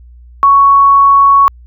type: tone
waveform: sine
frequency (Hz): 1113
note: C#6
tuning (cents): +7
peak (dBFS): -3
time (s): 0.43-1.48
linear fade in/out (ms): 0
effects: added 60 Hz sine -34 dBFS peak until 1.66 s